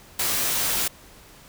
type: noise with comb filter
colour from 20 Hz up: white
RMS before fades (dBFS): -24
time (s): 0.19-0.88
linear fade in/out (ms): 5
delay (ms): 16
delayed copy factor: -0.5
effects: pink hiss -49 dBFS RMS until 1.48 s